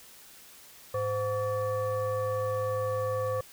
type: tone with frequency modulation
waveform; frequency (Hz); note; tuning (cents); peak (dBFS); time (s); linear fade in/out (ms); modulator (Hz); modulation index
sine; 516; C5; -24; -27; 0.94-3.41; 5; 622; 0.87
effects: white hiss -52 dBFS RMS until 3.52 s